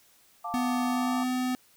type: chord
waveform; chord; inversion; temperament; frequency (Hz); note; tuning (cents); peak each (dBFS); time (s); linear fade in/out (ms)
sine; D minor; first; just; 704.8 / 881 / 1174.7; F5 / A5 / D6; +16 / +2 / 0; -36 / -37 / -35; 0.44-1.24; 10
type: tone with pitch glide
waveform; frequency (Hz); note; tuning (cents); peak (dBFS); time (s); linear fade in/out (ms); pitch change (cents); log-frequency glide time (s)
square; 249 to 253.1; B3 to B3; +14 to +43; -27; 0.54-1.55; 0; +29; 0.84-1.17
effects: white hiss -61 dBFS RMS until 1.76 s